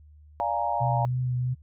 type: chord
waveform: sine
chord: Bb dominant seventh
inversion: first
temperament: equal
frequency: 587.3 / 698.5 / 830.6 / 932.3 Hz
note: D5 / F5 / Ab5 / Bb5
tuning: 0 / 0 / 0 / 0 cents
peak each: -33 / -29 / -29 / -29 dBFS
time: 0.4-1.05 s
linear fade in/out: 0 ms
type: tone with vibrato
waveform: sine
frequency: 125.7 Hz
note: B2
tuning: 31 cents sharp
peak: -24 dBFS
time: 0.8-1.55 s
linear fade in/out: 20 ms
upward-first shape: triangle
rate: 3.1 Hz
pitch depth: 23 cents each way
effects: added 75 Hz sine -49 dBFS peak until 1.62 s